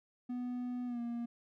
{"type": "tone with pitch glide", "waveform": "triangle", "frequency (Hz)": [246.9, 236.3], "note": ["B3", "A#3"], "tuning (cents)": [0, 24], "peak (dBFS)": -34, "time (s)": [0.29, 1.26], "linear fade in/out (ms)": 10, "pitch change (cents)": -76, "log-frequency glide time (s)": [0.86, 1], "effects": []}